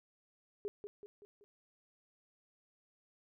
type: tone with echo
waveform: sine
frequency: 410 Hz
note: G#4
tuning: 22 cents flat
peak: -36 dBFS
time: 0.65-0.68 s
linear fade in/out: 0 ms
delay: 190 ms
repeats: 4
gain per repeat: -6 dB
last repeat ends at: 1.44 s
effects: none